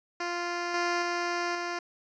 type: tone with level steps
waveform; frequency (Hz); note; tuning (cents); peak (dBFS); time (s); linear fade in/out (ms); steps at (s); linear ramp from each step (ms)
10% pulse; 348.3; F4; -5; -22 / -18 / -20 / -23; 0.2-1.79; 5; 0.74 / 1.02 / 1.55; 2
effects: resampled to 16000 Hz